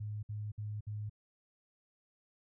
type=tone bursts; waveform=sine; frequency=105.4 Hz; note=G#2; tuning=26 cents sharp; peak=-37 dBFS; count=4; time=0-1.097 s; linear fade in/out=10 ms; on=230 ms; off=59 ms; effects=none